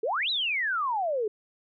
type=exponential two-way sweep; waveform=sine; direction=up then down; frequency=405.7 to 4060 to 405.7 Hz; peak=-25 dBFS; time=0.03-1.28 s; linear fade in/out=5 ms; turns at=0.3 s; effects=none